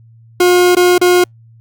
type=tone with dropouts; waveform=40% pulse; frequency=357.9 Hz; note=F4; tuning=42 cents sharp; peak=-6 dBFS; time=0.4-1.24 s; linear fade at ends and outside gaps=5 ms; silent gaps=0.751-0.767 / 0.981-1.013 s; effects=added 114 Hz sine -40 dBFS peak until 1.6 s + Opus 48 kbps